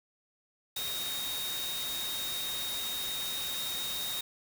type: tone in noise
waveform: sine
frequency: 3729 Hz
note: A#7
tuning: in tune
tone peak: -35 dBFS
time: 0.76-4.21 s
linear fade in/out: 5 ms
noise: white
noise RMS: -38 dBFS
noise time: 0.76-4.21 s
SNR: 0 dB
effects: none